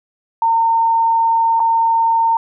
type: tone with dropouts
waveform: sine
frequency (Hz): 912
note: A#5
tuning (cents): -38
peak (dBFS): -11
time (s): 0.42-2.37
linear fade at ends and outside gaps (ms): 2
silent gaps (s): 1.596-1.601
effects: none